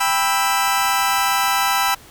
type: chord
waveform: sawtooth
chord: E minor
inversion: first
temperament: just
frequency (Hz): 791.1 / 988.9 / 1318.5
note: G5 / B5 / E6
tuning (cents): +16 / +2 / 0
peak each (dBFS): -17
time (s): 0-1.95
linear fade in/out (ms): 10
effects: pink hiss -44 dBFS RMS until 2.1 s